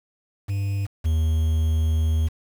triangle tone pair in turn, 99.4 / 79.39 Hz, G2 / D#2, +25 / +35 cents, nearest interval major third, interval 390 cents, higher first, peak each -20 / -16 dBFS, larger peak second, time 0.48-0.87 / 1.04-2.29 s, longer second, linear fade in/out 20 ms, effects 7-bit

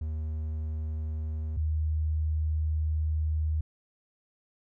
triangle / sine tone pair in turn, 77.78 / 77.78 Hz, D#2 / D#2, 0 / 0 cents, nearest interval unison, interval 0 cents, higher neither, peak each -28 / -25 dBFS, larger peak second, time 0.01-1.57 / 1.57-3.61 s, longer second, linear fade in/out 5 ms, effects none

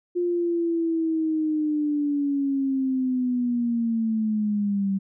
sine linear sweep, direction down, 354.1 to 192.7 Hz, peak -21 dBFS, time 0.15-4.99 s, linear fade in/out 20 ms, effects none

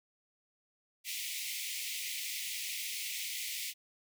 pink high-pass noise, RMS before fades -39 dBFS, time 1.04-3.74 s, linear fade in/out 50 ms, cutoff 2000 Hz, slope 96 dB/octave, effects none

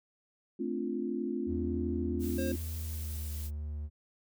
sine chord, D minor seventh, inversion second, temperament equal, 220 / 261.6 / 293.7 / 349.2 Hz, A3 / C4 / D4 / F4, 0 / 0 / 0 / 0 cents, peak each -37 / -36 / -40 / -36 dBFS, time 0.59-2.56 s, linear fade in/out 10 ms
triangle tone with pitch glide, 80.5 to 74.68 Hz, E2 to D2, -41 to +30 cents, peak -33 dBFS, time 1.46-3.9 s, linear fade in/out 50 ms, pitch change -129 cents, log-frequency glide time 2.75-3.35 s
blue noise, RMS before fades -46 dBFS, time 2.19-3.51 s, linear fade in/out 50 ms
square tone, 535 Hz, C5, 38 cents sharp, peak -37 dBFS, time 2.38-2.52 s, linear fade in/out 5 ms
effects none

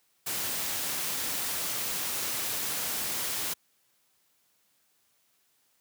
white noise, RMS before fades -32 dBFS, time 0.26-3.54 s, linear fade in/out 10 ms, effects white hiss -70 dBFS RMS until 5.8 s + high-pass 80 Hz 12 dB/octave

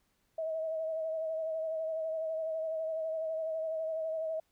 sine tone with vibrato, 640 Hz, D#5, 49 cents sharp, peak -32 dBFS, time 0.38-4.4 s, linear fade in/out 5 ms, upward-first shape sine, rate 12 Hz, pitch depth 31 cents each way, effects pink hiss -75 dBFS RMS until 4.51 s

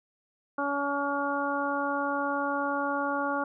harmonic tone, 283 Hz, C#4, 36 cents sharp, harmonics 1 / 2 / 3 / 4 / 5, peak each -33 / -33 / -33 / -33 / -33 dBFS, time 0.58-3.44 s, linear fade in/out 5 ms, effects none

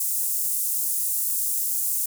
pink high-pass noise, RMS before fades -25 dBFS, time 0-2.06 s, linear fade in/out 5 ms, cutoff 8400 Hz, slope 24 dB/octave, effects none

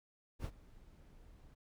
brown noise with ADSR envelope, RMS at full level -38 dBFS, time 0.39-1.55 s, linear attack 57 ms, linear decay 59 ms, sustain -21 dB, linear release 14 ms, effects none

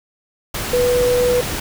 sine tone in noise, 492.3 Hz, B4, 6 cents flat, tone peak -13 dBFS, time 0.73-1.41 s, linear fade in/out 5 ms, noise pink, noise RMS -24 dBFS, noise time 0.54-1.6 s, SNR +8 dB, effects none

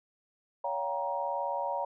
sine chord, G half-diminished seventh, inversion second, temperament just, 564.5 / 705.6 / 784 / 940.8 Hz, Db5 / F5 / G5 / Bb5, +31 / +18 / 0 / +16 cents, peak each -35 / -38 / -38 / -33 dBFS, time 0.64-1.85 s, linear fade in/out 5 ms, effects none

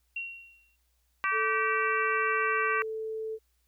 sine tone with exponential decay, 2743 Hz, F7, 32 cents flat, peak -30 dBFS, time 0.16-0.76 s, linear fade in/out 5 ms, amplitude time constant 130 ms
harmonic tone, 386.2 Hz, G4, 26 cents flat, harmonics 3 / 4 / 5 / 6 / 7, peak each -29 / -31 / -33 / -35 / -36 dBFS, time 1.24-2.82 s, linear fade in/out 0 ms
sine tone, 440 Hz, A4, in tune, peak -32 dBFS, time 1.31-3.39 s, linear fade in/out 50 ms
effects added 60 Hz sine -70 dBFS peak until 3.67 s + white hiss -75 dBFS RMS until 3.67 s

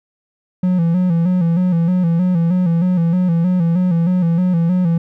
triangle tone with vibrato, 174.61 Hz, F3, in tune, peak -10 dBFS, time 0.63-4.98 s, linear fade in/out 5 ms, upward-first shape square, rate 3.2 Hz, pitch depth 75 cents each way, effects none

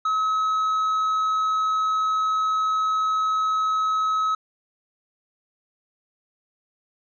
triangle tone, 1283 Hz, E6, 47 cents flat, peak -18 dBFS, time 0.05-4.35 s, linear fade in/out 5 ms, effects resampled to 16000 Hz

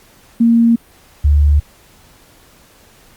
sine tone pair in turn, 231.9 / 73.04 Hz, A#3 / D2, -9 / -9 cents, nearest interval octave + minor sixth, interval 2000 cents, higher first, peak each -7 dBFS, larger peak neither, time 0.4-0.76 / 1.24-1.6 s, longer neither, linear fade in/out 10 ms, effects pink hiss -47 dBFS RMS until 3.16 s + Opus 48 kbps

